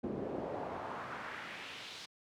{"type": "noise with band-pass filter sweep", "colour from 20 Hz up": "brown", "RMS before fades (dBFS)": -42, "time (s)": [0.03, 2.06], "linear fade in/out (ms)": 10, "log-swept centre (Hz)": [330, 4400], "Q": 1.7, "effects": ["high-pass 100 Hz 12 dB/octave"]}